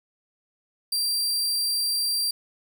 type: tone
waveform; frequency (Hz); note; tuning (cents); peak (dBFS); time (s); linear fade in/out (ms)
sawtooth; 4717; D8; +7; -20; 0.92-2.31; 5
effects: 10-bit